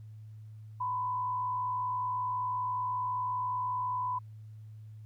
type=tone with frequency modulation; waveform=sine; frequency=1000 Hz; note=B5; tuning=21 cents sharp; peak=-30 dBFS; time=0.8-4.19 s; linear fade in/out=10 ms; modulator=54.7 Hz; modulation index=0.37; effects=added 108 Hz sine -45 dBFS peak until 5.05 s + pink hiss -75 dBFS RMS until 5.05 s